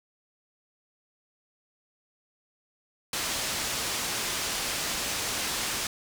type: low-pass noise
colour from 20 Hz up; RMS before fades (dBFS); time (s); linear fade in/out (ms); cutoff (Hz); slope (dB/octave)
white; -31; 3.13-5.87; 2; 7500; 12
effects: none